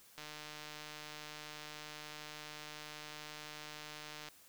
click train, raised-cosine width 0.2 ms, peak -30 dBFS, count 621, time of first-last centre 0.18-4.286 s, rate 151 Hz, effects white hiss -62 dBFS RMS until 4.48 s

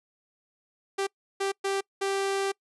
sawtooth tone bursts at uneven times, 392 Hz, G4, in tune, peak -22 dBFS, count 4, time 0.98-1.07 / 1.4-1.52 / 1.64-1.81 / 2.01-2.52 s, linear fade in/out 10 ms, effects noise-tail reverb RT60 0.1 s tail -25 dB re dry + resampled to 24000 Hz

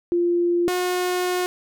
sine / sawtooth tone pair in turn, 347.3 / 361.3 Hz, F4 / F#4, -10 / -41 cents, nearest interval minor second, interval 69 cents, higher second, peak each -17 dBFS, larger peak neither, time 0.12-0.68 / 0.68-1.46 s, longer second, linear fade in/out 0 ms, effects none

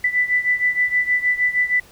sine beating tone pair, 1984 / 1990.4 Hz, B6 / B6, +7 / +13 cents, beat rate 6.4 Hz, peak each -18 / -21 dBFS, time 0.04-1.8 s, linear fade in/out 5 ms, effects pink hiss -48 dBFS RMS until 1.91 s

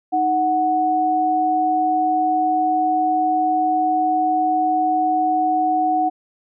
sine tone pair together, 312.3 / 740 Hz, D#4 / F#5, +7 / 0 cents, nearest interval octave + minor third, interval 1493 cents, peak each -23 / -16 dBFS, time 0.12-6.1 s, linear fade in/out 20 ms, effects none

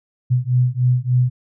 sine beating tone pair, 123.47 / 126.87 Hz, B2 / B2, 0 / +47 cents, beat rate 3.4 Hz, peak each -17 dBFS, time 0.3-1.3 s, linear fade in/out 20 ms, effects none

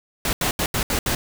pink noise bursts at uneven times, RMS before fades -22 dBFS, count 6, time 0.25-0.33 / 0.41-0.51 / 0.59-0.66 / 0.74-0.83 / 0.9-0.99 / 1.06-1.15 s, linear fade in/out 2 ms, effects none

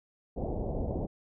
pink low-pass noise, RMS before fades -33 dBFS, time 0.36-1.07 s, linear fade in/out 20 ms, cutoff 760 Hz, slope 48 dB/octave, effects none

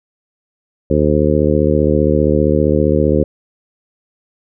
harmonic tone, 75.2 Hz, D2, 42 cents sharp, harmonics 1 / 2 / 3 / 4 / 5 / 6 / 7, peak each -18 / -18 / -18 / -18 / -18 / -18 / -18 dBFS, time 0.9-3.24 s, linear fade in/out 5 ms, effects none

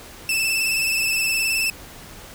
sawtooth tone with vibrato, 2637 Hz, E7, in tune, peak -16 dBFS, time 0.29-1.7 s, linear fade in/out 2 ms, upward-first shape sine, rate 19 Hz, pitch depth 38 cents each way, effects pink hiss -41 dBFS RMS until 2.34 s

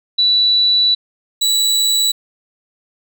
sine / 30% pulse tone pair in turn, 3951 / 3935 Hz, B7 / B7, 0 / -7 cents, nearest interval unison, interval 7 cents, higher first, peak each -10 dBFS, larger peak neither, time 0.18-0.95 / 1.41-2.12 s, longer first, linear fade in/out 10 ms, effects none

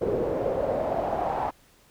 brown noise with band-pass filter sweep, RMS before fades -27 dBFS, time 0.01-1.51 s, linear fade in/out 10 ms, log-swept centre 440 to 840 Hz, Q 4.7, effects pink hiss -59 dBFS RMS until 1.9 s

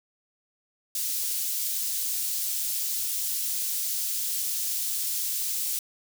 white high-pass noise, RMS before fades -29 dBFS, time 0.95-5.79 s, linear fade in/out 2 ms, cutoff 4800 Hz, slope 12 dB/octave, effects none

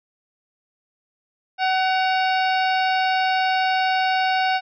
harmonic tone with a mistuned harmonic, 752 Hz, F#5, 28 cents sharp, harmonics 1 / 2 / 3 / 4 / 5 / 6 / 7, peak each -19 / -25 / -29 / -31 / -33 / -35 / -36 dBFS, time 1.58-4.61 s, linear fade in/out 50 ms, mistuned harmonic 4, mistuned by -110 cents, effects none

